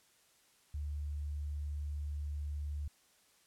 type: tone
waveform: sine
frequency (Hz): 73.42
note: D2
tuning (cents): 0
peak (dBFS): -36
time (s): 0.74-2.88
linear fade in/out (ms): 5
effects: white hiss -68 dBFS RMS until 3.46 s + low-pass 11000 Hz 12 dB/octave